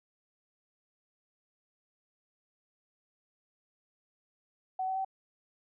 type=tone with pitch steps; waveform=sine; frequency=751 / 759.3 / 767.7 Hz; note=F#5 / F#5 / G5; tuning=+26 / +45 / -36 cents; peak=-30 dBFS; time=4.79-5.048 s; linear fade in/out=5 ms; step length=86 ms; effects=none